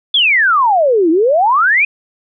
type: exponential two-way sweep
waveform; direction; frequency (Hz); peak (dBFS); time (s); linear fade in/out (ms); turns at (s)
sine; down then up; 3520 to 310.6 to 2544; -8; 0.14-1.85; 5; 1.1
effects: none